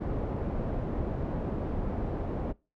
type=low-pass noise; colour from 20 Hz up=pink; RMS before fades=-32 dBFS; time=0-2.53 s; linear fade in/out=20 ms; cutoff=600 Hz; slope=12 dB/octave; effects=noise-tail reverb RT60 0.3 s tail -24 dB re dry